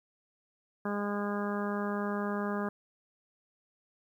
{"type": "harmonic tone", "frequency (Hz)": 204.4, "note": "G#3", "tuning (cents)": -27, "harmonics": [1, 2, 3, 4, 5, 6, 7, 8], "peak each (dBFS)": [-33, -37, -40, -43, -42, -41, -46, -43], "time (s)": [0.85, 2.69], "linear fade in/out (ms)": 5, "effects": ["11-bit"]}